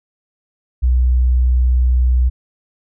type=tone; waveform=sine; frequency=62.3 Hz; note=B1; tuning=16 cents sharp; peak=-10 dBFS; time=0.82-2.3 s; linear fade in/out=20 ms; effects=none